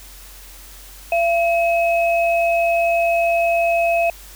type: tone pair together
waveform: sine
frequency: 678.1 / 2560 Hz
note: E5 / D#7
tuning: +49 / +49 cents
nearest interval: octave + major seventh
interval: 2300 cents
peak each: -15 / -22 dBFS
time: 1.12-4.1 s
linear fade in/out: 2 ms
effects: added 46 Hz sine -41 dBFS peak until 4.35 s + white hiss -42 dBFS RMS until 4.35 s